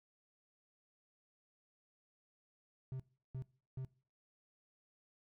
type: tone bursts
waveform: triangle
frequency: 130.81 Hz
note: C3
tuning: in tune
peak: -38 dBFS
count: 3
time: 2.92-3.848 s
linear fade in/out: 0 ms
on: 76 ms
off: 350 ms
effects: noise-tail reverb RT60 0.4 s tail -21 dB re dry